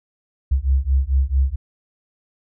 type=beating tone pair; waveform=sine; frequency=65 / 69.5 Hz; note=C2 / C#2; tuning=-11 / +5 cents; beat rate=4.5 Hz; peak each=-18 dBFS; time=0.51-1.56 s; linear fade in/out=10 ms; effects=none